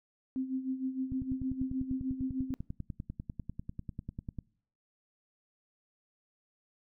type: tone with tremolo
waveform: sine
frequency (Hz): 261.6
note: C4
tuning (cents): 0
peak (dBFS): -29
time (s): 0.36-2.54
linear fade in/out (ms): 0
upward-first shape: sine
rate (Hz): 6.5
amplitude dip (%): 70
type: click train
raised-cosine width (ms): 5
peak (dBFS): -26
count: 34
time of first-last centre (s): 1.12-4.387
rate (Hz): 10.1
effects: noise-tail reverb RT60 0.6 s tail -25 dB re dry